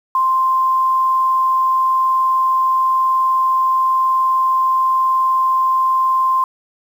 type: tone with quantisation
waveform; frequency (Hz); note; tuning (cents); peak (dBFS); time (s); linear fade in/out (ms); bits
sine; 1046.5; C6; 0; -12; 0.15-6.44; 2; 7
effects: none